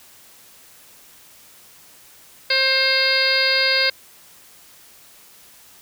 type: harmonic tone with a mistuned harmonic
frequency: 532 Hz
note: C5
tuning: 29 cents sharp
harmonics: 1 / 2 / 3 / 4 / 5 / 6 / 7 / 8 / 9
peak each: -25 / -33 / -23 / -22 / -26 / -32 / -26 / -23 / -21 dBFS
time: 2.5-3.9 s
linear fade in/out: 5 ms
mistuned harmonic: 3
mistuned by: -24 cents
effects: white hiss -48 dBFS RMS until 5.81 s